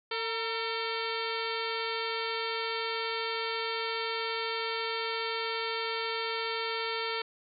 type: harmonic tone with a mistuned harmonic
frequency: 451.2 Hz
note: A4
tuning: 44 cents sharp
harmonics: 1 / 2 / 3 / 4 / 5 / 6 / 7 / 8 / 9 / 10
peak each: -36 / -39 / -38 / -42 / -39 / -44 / -41 / -43 / -45 / -42 dBFS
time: 0.11-7.22 s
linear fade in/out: 5 ms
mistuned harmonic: 2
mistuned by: +56 cents
effects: none